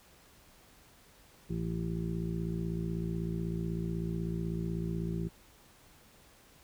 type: harmonic tone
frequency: 56.1 Hz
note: A1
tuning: 34 cents sharp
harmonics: 1 / 2 / 3 / 4 / 6 / 7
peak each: -40 / -41 / -34 / -44 / -42 / -44 dBFS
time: 1.49-5.29 s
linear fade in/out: 20 ms
effects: pink hiss -60 dBFS RMS until 6.63 s